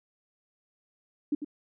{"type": "tone with echo", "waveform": "sine", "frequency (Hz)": 293.7, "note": "D4", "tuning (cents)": 0, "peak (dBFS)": -23, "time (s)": [1.32, 1.35], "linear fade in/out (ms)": 5, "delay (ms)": 97, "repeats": 1, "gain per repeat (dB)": -9, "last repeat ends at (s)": 1.447, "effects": []}